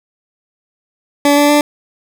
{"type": "tone with pitch steps", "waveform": "20% pulse", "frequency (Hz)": [287.3, 290.6, 294], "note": ["D4", "D4", "D4"], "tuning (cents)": [-38, -18, 2], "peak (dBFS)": -3, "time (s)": [1.25, 1.61], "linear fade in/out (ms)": 2, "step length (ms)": 120, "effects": []}